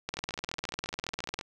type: two click trains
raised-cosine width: 0.2 ms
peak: -22 / -15 dBFS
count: 19 / 27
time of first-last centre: 0.17-1.411 / 0.09-1.39 s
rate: 14.5 / 20 Hz
effects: none